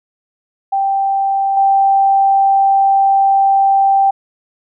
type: tone with level steps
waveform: sine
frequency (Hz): 784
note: G5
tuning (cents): 0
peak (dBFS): -12 / -8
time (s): 0.72-4.11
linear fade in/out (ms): 10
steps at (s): 1.57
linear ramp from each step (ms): 2
effects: none